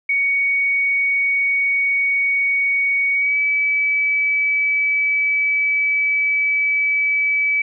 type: tone with pitch glide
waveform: sine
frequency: 2238 to 2293 Hz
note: C#7 to D7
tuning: +16 to -42 cents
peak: -15 dBFS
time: 0.09-7.62 s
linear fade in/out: 5 ms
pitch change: +42 cents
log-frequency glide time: 3.13-3.38 s
effects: none